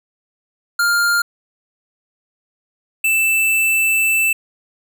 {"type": "tone pair in turn", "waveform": "square", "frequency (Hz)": [1403, 2649], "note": ["F6", "E7"], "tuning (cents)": [8, 8], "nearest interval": "major seventh", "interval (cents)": 1100, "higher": "second", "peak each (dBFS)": -14, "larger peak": "neither", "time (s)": [[0.79, 1.22], [3.04, 4.33]], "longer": "second", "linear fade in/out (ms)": 5, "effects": []}